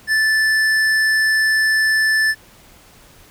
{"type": "tone with hard clipping", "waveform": "sine", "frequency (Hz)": 1754, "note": "A6", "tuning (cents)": -6, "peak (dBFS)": -15, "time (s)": [0.07, 2.35], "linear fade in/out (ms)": 50, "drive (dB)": 10, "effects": ["pink hiss -47 dBFS RMS until 3.3 s"]}